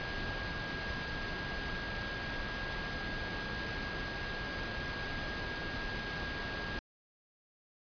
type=tone in noise; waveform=sine; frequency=1630 Hz; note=G#6; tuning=33 cents flat; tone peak=-41 dBFS; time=0-6.79 s; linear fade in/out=0 ms; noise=pink; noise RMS=-39 dBFS; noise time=0-6.79 s; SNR=-5 dB; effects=resampled to 11025 Hz